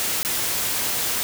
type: noise with dropouts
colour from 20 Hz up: white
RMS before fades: -24 dBFS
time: 0-1.23 s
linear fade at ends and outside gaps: 0 ms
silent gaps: 0.23-0.249 s
effects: none